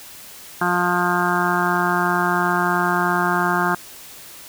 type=harmonic tone; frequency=177 Hz; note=F3; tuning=23 cents sharp; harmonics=1 / 2 / 4 / 5 / 6 / 7 / 8 / 9; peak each=-25 / -25 / -25 / -25 / -25 / -25 / -25 / -25 dBFS; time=0.61-3.75 s; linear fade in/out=5 ms; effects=white hiss -40 dBFS RMS until 4.48 s